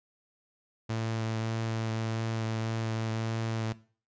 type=tone with vibrato; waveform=sawtooth; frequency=112.2 Hz; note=A2; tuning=34 cents sharp; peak=-26 dBFS; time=0.89-3.73 s; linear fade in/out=10 ms; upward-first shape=triangle; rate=1.7 Hz; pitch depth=12 cents each way; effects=noise-tail reverb RT60 0.4 s tail -18 dB re dry + resampled to 16000 Hz